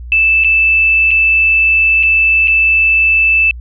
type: tone with dropouts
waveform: sine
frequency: 2637 Hz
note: E7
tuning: in tune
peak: -7 dBFS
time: 0.12-3.51 s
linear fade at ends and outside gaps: 1 ms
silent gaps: 0.438-0.445 / 1.108-1.113 / 2.029-2.033 / 2.474-2.48 s
effects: added 60 Hz sine -25 dBFS peak until 3.6 s